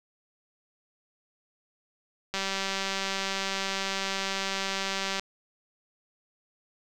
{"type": "click train", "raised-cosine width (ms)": 0.2, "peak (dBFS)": -13, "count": 555, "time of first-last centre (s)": [2.34, 5.196], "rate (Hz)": 194, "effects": ["9-bit"]}